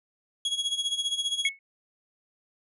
40% pulse tone with tremolo, 3322 Hz, G#7, in tune, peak -23 dBFS, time 0.45-1.49 s, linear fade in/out 2 ms, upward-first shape sine, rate 15 Hz, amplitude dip 75%
sine tone with exponential decay, 2200 Hz, C#7, 14 cents flat, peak -20 dBFS, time 1.45-1.59 s, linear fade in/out 2 ms, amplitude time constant 30 ms
effects resampled to 24000 Hz

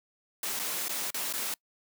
white noise with dropouts, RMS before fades -33 dBFS, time 0.43-1.54 s, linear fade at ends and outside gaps 2 ms, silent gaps 0.592-0.596 / 0.883-0.893 / 1.105-1.143 / 1.327-1.336 s, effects noise-tail reverb RT60 0.1 s tail -25 dB re dry + high-pass 200 Hz 12 dB/octave

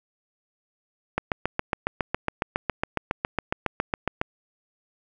click train, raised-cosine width 0.5 ms, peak -8 dBFS, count 23, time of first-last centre 1.18-4.214 s, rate 7.25 Hz, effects none

